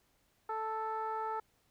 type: tone with low-pass filter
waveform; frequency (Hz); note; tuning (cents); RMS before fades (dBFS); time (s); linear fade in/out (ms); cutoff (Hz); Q
15% pulse; 440; A4; 0; -37; 0.49-1.4; 5; 1100; 3.8
effects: pink hiss -73 dBFS RMS until 1.7 s